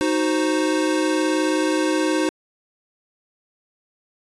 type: chord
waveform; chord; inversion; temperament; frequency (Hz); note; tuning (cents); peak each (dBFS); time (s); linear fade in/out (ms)
square; C diminished; first; equal; 311.1 / 370 / 523.3; Eb4 / Gb4 / C5; 0 / 0 / 0; -21 / -25 / -26; 0.01-2.29; 0
effects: resampled to 24000 Hz